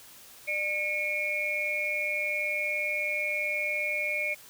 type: tone cluster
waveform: sine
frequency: 598 / 2197 / 2398 Hz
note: D5 / C#7 / D7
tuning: +31 / -16 / +36 cents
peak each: -36 / -30 / -31 dBFS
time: 0.47-4.35 s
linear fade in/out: 20 ms
effects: white hiss -51 dBFS RMS until 4.49 s